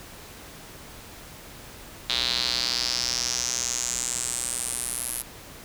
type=tone with band-pass filter sweep; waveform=square; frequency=61.1 Hz; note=B1; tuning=18 cents flat; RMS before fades=-28 dBFS; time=2.09-5.22 s; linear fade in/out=5 ms; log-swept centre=3800 to 11000 Hz; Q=4.8; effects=pink hiss -44 dBFS RMS until 5.64 s